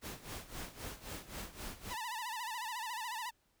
pink noise with tremolo, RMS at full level -43 dBFS, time 0.01-1.96 s, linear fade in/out 50 ms, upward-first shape sine, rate 3.8 Hz, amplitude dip 80%
sawtooth tone with vibrato, 932.3 Hz, A#5, in tune, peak -35 dBFS, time 1.9-3.31 s, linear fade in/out 20 ms, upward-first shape sine, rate 14 Hz, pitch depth 130 cents each way
effects pink hiss -75 dBFS RMS until 3.6 s

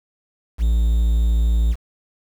triangle tone with quantisation, 56.5 Hz, A1, 47 cents sharp, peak -12 dBFS, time 0.58-1.76 s, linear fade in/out 50 ms, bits 7, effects none

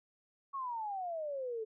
sine exponential sweep, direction down, 1122 to 428.7 Hz, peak -36 dBFS, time 0.53-1.65 s, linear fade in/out 20 ms, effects none

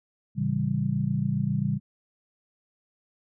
sine chord, A dominant seventh, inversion none, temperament just, 110 / 137.5 / 165 / 198 Hz, A2 / C#3 / E3 / G3, 0 / -14 / +2 / +18 cents, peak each -32 / -27 / -31 / -28 dBFS, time 0.35-1.8 s, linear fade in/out 50 ms, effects none

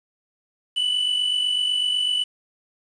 triangle tone pair together, 2937 / 2985 Hz, F#7 / F#7, -13 / +15 cents, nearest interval unison, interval 28 cents, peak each -27 / -19 dBFS, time 0.76-2.24 s, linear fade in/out 10 ms, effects resampled to 22050 Hz + 8-bit

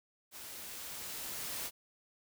white noise with level ramp, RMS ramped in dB -48 to -39 dBFS, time 0.31-1.71 s, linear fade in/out 50 ms, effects none

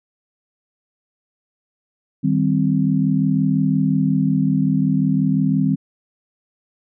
sine chord, C minor, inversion first, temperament equal, 155.56 / 196 / 261.6 Hz, Eb3 / G3 / C4, 0 / 0 / 0 cents, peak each -19 dBFS, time 2.23-5.76 s, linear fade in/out 20 ms, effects none

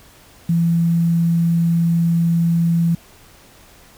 sine tone with quantisation, 168.2 Hz, E3, 35 cents sharp, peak -13 dBFS, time 0.49-2.95 s, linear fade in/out 5 ms, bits 7, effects pink hiss -47 dBFS RMS until 3.97 s

